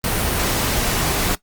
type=noise; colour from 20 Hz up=pink; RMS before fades=-20 dBFS; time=0.04-1.35 s; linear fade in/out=2 ms; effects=noise-tail reverb RT60 0.1 s tail -17 dB re dry + Opus 32 kbps